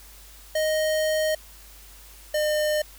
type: tone pair in turn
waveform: square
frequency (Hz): 622.3 / 606.3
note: D#5 / D#5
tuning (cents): 0 / -45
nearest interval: unison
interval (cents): 45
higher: first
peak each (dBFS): -22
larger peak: neither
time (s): 0.55-1.35 / 2.34-2.82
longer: first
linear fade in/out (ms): 5
effects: added 50 Hz sine -48 dBFS peak until 2.98 s + white hiss -49 dBFS RMS until 2.98 s